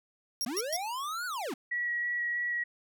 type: tone bursts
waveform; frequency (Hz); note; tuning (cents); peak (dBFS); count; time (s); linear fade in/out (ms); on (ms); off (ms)
sawtooth; 5588; F8; 0; -27; 3; 0.41-0.764; 0; 38; 120
type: linear two-way sweep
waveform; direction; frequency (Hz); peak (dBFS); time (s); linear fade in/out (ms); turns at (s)
square; up then down; 214.4 to 1500 to 214.4; -34; 0.46-1.54; 5; 1.26
type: tone with vibrato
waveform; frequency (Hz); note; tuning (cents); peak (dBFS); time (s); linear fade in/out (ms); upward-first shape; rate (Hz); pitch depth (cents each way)
sine; 1922; B6; -48; -29; 1.71-2.64; 10; square; 3.1; 8
effects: none